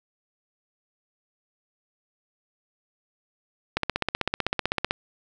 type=click train; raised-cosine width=0.3 ms; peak=-7 dBFS; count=19; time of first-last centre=3.77-4.909 s; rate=15.8 Hz; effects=none